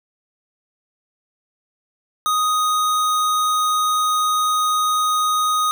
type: tone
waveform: square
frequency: 1246 Hz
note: D#6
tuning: 2 cents sharp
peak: -17 dBFS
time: 2.26-5.71 s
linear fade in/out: 0 ms
effects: none